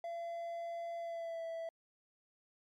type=tone with pitch glide; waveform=triangle; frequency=679 to 660.1 Hz; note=F5 to E5; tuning=-49 to +2 cents; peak=-37 dBFS; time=0.04-1.69 s; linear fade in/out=2 ms; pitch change=-49 cents; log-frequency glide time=0.98-1.44 s; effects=MP3 96 kbps